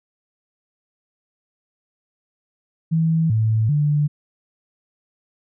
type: tone with pitch steps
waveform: sine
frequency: 162.3 / 110.3 / 147.7 Hz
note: E3 / A2 / D3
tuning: -27 / +5 / +10 cents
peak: -15 dBFS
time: 2.91-4.08 s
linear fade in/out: 20 ms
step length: 390 ms
effects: none